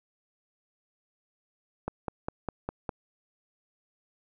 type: click train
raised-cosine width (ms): 1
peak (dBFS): -17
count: 6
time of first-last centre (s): 1.88-2.892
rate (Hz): 4.94
effects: none